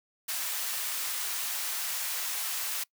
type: high-pass noise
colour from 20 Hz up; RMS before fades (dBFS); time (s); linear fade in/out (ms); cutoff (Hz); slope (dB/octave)
white; -33; 0.28-2.84; 10; 860; 12
effects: noise-tail reverb RT60 0.1 s tail -23 dB re dry